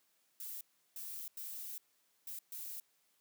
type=noise bursts at uneven times; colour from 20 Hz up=violet; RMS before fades=-45 dBFS; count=5; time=0.4-0.61 / 0.96-1.28 / 1.37-1.78 / 2.27-2.39 / 2.52-2.8 s; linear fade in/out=2 ms; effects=white hiss -75 dBFS RMS until 3.2 s + high-pass 150 Hz 12 dB/octave